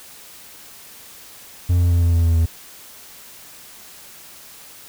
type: tone with pitch steps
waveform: triangle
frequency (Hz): 88.1 / 87.09 / 86.09 / 85.1 / 84.12 / 83.16 / 82.2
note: F2 / F2 / F2 / F2 / E2 / E2 / E2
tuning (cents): +16 / -4 / -24 / -44 / +36 / +16 / -4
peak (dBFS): -11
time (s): 1.69-2.46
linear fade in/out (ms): 10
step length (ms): 110
effects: white hiss -42 dBFS RMS until 4.88 s